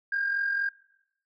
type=tone pair together; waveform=sine; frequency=1567.9 / 1612 Hz; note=G6 / G6; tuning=0 / +48 cents; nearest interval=unison; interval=48 cents; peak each=-33 / -25 dBFS; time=0.12-0.69 s; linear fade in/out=5 ms; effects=noise-tail reverb RT60 0.9 s tail -23 dB re dry + tanh soft clip ceiling -20 dBFS